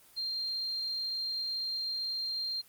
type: tone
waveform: sine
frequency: 4186 Hz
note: C8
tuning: in tune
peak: -32 dBFS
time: 0.16-2.62 s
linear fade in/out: 20 ms
effects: white hiss -59 dBFS RMS until 2.68 s + Opus 24 kbps